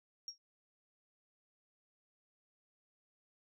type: tone with exponential decay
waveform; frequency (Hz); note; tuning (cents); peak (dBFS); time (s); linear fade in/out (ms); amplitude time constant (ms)
sine; 5588; F8; 0; -36; 0.28-0.38; 1; 20
effects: tanh soft clip ceiling -36 dBFS